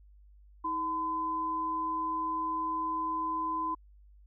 sine tone pair together, 320 / 1015.9 Hz, D#4 / B5, +49 / +49 cents, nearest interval octave + minor sixth, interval 2000 cents, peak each -39 / -30 dBFS, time 0.64-3.75 s, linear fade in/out 10 ms, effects added 50 Hz sine -54 dBFS peak until 4.26 s

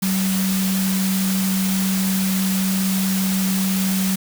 sine tone in noise, 190.4 Hz, F#3, 50 cents sharp, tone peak -18 dBFS, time 0.02-4.16 s, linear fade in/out 10 ms, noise white, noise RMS -26 dBFS, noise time 0.02-4.16 s, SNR +5 dB, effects none

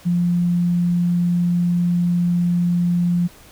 sine tone, 174.61 Hz, F3, in tune, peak -15 dBFS, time 0.05-3.28 s, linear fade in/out 20 ms, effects pink hiss -46 dBFS RMS until 3.51 s

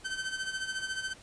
sawtooth tone with tremolo, 1540 Hz, G6, 31 cents flat, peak -27 dBFS, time 0.04-1.14 s, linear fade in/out 20 ms, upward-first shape sine, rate 14 Hz, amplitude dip 65%, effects pink hiss -54 dBFS RMS until 1.22 s + resampled to 22050 Hz

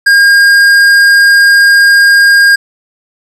triangle tone with tanh clipping, 1617 Hz, G#6, 47 cents flat, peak -4 dBFS, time 0.06-2.56 s, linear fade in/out 10 ms, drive 16 dB, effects none

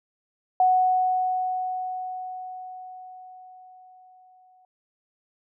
sine tone with exponential decay, 740 Hz, F#5, in tune, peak -15 dBFS, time 0.6-4.65 s, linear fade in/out 2 ms, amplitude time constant 880 ms, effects none

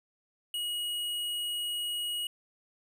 square tone, 2900 Hz, F#7, 35 cents flat, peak -32 dBFS, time 0.54-2.27 s, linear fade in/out 2 ms, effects none

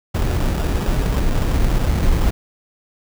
brown noise with sample-and-hold, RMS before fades -17 dBFS, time 0.14-2.31 s, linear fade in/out 10 ms, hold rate 2100 Hz, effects none

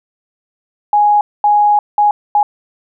sine tone bursts at uneven times, 830.6 Hz, G#5, in tune, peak -7 dBFS, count 4, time 0.93-1.21 / 1.44-1.79 / 1.98-2.11 / 2.35-2.43 s, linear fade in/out 2 ms, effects none

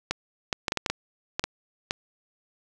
clicks, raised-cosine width 0.2 ms, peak -8 dBFS, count 10, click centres 0.11 / 0.528 / 0.682 / 0.721 / 0.773 / 0.862 / 0.9 / 1.395 / 1.44 / 1.909 s, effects none

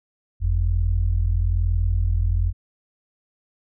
sine tone pair together, 46.25 / 87.31 Hz, F#1 / F2, 0 / 0 cents, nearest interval major seventh, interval 1100 cents, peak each -19 / -20 dBFS, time 0.4-2.53 s, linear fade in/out 50 ms, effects tanh soft clip ceiling -10 dBFS

